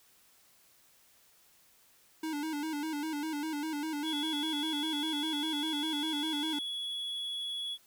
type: tone with vibrato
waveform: square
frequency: 303.8 Hz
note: D#4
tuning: 41 cents flat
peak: -34 dBFS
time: 2.23-6.59 s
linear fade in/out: 5 ms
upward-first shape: square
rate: 5 Hz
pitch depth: 75 cents each way
type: tone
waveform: triangle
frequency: 3372 Hz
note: G#7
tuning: 26 cents sharp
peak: -33 dBFS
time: 4.03-7.78 s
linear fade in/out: 50 ms
effects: white hiss -64 dBFS RMS until 7.86 s